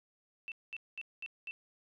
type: tone bursts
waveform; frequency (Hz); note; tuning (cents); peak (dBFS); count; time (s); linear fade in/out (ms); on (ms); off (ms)
sine; 2672; E7; +23; -39; 5; 0.48-1.51; 0; 38; 210
effects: none